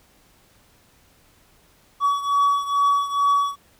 triangle beating tone pair, 1133 / 1135.3 Hz, C#6 / C#6, +37 / +41 cents, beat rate 2.3 Hz, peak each -17 / -21 dBFS, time 2-3.56 s, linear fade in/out 50 ms, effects pink hiss -57 dBFS RMS until 3.79 s

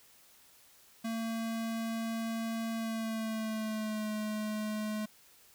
square tone with pitch glide, 226.5 to 213.8 Hz, A#3 to A3, -50 to -49 cents, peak -34 dBFS, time 1.04-5.06 s, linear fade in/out 10 ms, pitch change -99 cents, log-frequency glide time 2.74-4.11 s, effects white hiss -61 dBFS RMS until 5.54 s

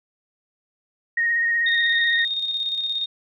sine tone with vibrato, 1864.7 Hz, A#6, in tune, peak -18 dBFS, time 1.17-2.25 s, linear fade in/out 5 ms, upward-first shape sine, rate 16 Hz, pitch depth 20 cents each way
sine tone with tremolo, 3692 Hz, A#7, 17 cents flat, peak -21 dBFS, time 1.66-3.06 s, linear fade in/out 5 ms, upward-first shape square, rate 17 Hz, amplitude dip 40%
effects none

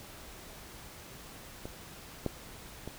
clicks, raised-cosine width 2 ms, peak -25 / -17 / -26 dBFS, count 3, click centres 1.655 / 2.263 / 2.876 s, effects pink hiss -49 dBFS RMS until 2.98 s

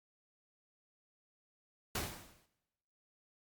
pink noise with exponential decay, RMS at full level -34 dBFS, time 1.95-2.46 s, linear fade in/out 5 ms, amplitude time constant 110 ms, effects noise-tail reverb RT60 1.0 s tail -19 dB re dry + MP3 96 kbps

